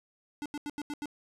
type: tone bursts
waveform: square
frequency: 293 Hz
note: D4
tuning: 4 cents flat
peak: -35 dBFS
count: 6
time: 0.42-1.057 s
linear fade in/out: 0 ms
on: 37 ms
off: 83 ms
effects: low-pass 11000 Hz 12 dB/octave